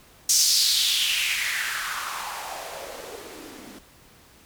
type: noise with band-pass filter sweep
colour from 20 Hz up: blue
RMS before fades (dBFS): -26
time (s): 0.29-3.79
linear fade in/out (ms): 5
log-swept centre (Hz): 6100 to 230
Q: 3.5
effects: pink hiss -53 dBFS RMS until 4.45 s